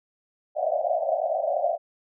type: band-pass noise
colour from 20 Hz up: pink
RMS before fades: -25 dBFS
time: 0.55-1.78 s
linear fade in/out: 50 ms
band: 580 to 730 Hz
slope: 96 dB/octave
effects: none